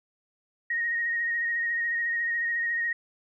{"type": "tone with vibrato", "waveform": "sine", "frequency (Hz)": 1870, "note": "A#6", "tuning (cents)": 5, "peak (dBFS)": -25, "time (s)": [0.7, 2.93], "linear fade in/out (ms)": 5, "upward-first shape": "sine", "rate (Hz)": 14, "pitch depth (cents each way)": 23, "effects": []}